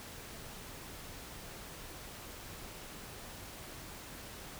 silence, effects pink hiss -48 dBFS RMS until 4.59 s

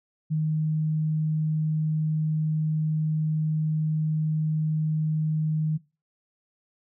sine tone, 155.56 Hz, D#3, in tune, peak -22 dBFS, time 0.3-5.78 s, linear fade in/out 20 ms, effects noise-tail reverb RT60 0.3 s tail -21 dB re dry

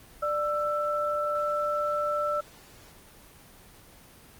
sine tone pair together, 592.4 / 1330 Hz, D5 / E6, +15 / +15 cents, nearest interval octave + major second, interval 1400 cents, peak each -28 dBFS, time 0.22-2.41 s, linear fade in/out 10 ms, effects pink hiss -52 dBFS RMS until 4.39 s + Opus 24 kbps

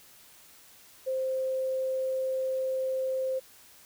sine tone, 523.3 Hz, C5, in tune, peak -27 dBFS, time 1.06-3.4 s, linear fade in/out 20 ms, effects white hiss -55 dBFS RMS until 3.85 s

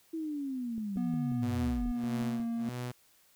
sine linear sweep, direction down, 329.6 to 32.47 Hz, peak -33 dBFS, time 0.13-1.92 s, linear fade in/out 10 ms
click train, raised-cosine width 3 ms, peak -36 dBFS, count 10, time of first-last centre 0.78-2.399 s, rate 5.56 Hz
triangle tone with pitch glide, 243.2 to 231.9 Hz, B3 to A#3, -26 to -9 cents, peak -29 dBFS, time 0.97-2.69 s, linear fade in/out 0 ms, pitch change -83 cents, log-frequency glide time 1.9-2.18 s
sawtooth tone with tremolo, 123.47 Hz, B2, in tune, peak -31 dBFS, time 1.42-2.92 s, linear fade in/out 10 ms, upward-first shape sine, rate 1.6 Hz, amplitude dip 100%
effects white hiss -65 dBFS RMS until 3.35 s

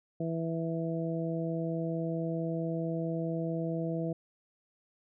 harmonic tone, 164.5 Hz, E3, 3 cents flat, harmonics 1 / 2 / 3 / 4, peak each -33 / -36 / -38 / -39 dBFS, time 0.2-4.13 s, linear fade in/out 5 ms, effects none

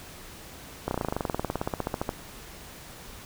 slowing click train, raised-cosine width 1 ms, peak -13 dBFS, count 25, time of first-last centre 0.88-2.092 s, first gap 31 ms, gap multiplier 1.04, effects pink hiss -45 dBFS RMS until 3.25 s

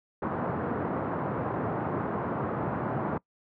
pink band-pass noise, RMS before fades -31 dBFS, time 0.22-3.18 s, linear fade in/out 5 ms, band 110 to 1300 Hz, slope 24 dB/octave, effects noise-tail reverb RT60 0.1 s tail -23 dB re dry

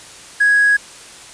triangle tone with hard clipping, 1661.2 Hz, G#6, in tune, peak -10 dBFS, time 0.4-0.77 s, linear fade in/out 10 ms, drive 4 dB, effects white hiss -38 dBFS RMS until 1.33 s + resampled to 22050 Hz

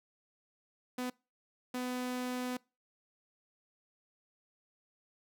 sawtooth tone bursts at uneven times, 250.3 Hz, B3, 23 cents sharp, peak -31 dBFS, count 2, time 0.98-1.1 / 1.74-2.57 s, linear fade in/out 5 ms, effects noise-tail reverb RT60 0.3 s tail -25 dB re dry

